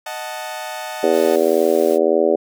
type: chord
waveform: sawtooth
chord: D# diminished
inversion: none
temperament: equal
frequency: 622.3 / 740 / 880 Hz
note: D#5 / F#5 / A5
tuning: 0 / 0 / 0 cents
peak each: -27 dBFS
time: 0.06-1.36 s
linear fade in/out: 5 ms
type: harmonic tone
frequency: 81.8 Hz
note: E2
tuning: 13 cents flat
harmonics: 3 / 4 / 5 / 6 / 7 / 8 / 9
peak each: -26 / -21 / -17 / -20 / -18 / -29 / -28 dBFS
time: 1.03-2.36 s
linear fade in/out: 5 ms
type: noise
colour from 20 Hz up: white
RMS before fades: -36 dBFS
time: 1.11-1.99 s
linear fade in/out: 50 ms
effects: none